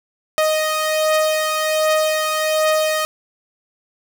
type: beating tone pair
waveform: sawtooth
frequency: 622.3 / 623.6 Hz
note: D#5 / D#5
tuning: 0 / +4 cents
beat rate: 1.3 Hz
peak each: -13 / -19 dBFS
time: 0.38-3.05 s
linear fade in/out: 0 ms
effects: none